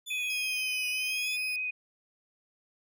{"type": "exponential two-way sweep", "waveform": "sawtooth", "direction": "down then up", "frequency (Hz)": [3500, 2929, 3500], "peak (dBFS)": -35, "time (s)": [0.06, 1.37], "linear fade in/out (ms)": 20, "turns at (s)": 0.89}
{"type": "tone with vibrato", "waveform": "sine", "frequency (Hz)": 2500, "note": "D#7", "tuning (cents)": 8, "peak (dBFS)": -30, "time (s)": [0.1, 1.71], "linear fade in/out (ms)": 10, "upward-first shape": "triangle", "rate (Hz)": 6.1, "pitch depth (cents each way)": 15}
{"type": "tone", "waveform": "sawtooth", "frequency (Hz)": 5060, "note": "D#8", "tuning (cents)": 28, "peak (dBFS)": -35, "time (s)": [0.3, 1.56], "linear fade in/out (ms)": 2}
{"effects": []}